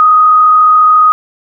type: tone with frequency modulation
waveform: sine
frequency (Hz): 1248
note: D#6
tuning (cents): +5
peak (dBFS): -3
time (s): 0-1.12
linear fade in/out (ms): 0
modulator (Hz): 34.3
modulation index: 0.44
effects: none